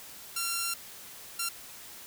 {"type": "tone bursts at uneven times", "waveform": "5% pulse", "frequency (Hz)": 1372, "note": "F6", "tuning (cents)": -31, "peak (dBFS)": -18, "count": 2, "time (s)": [[0.36, 0.74], [1.39, 1.49]], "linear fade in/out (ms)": 5, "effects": ["white hiss -47 dBFS RMS until 2.06 s"]}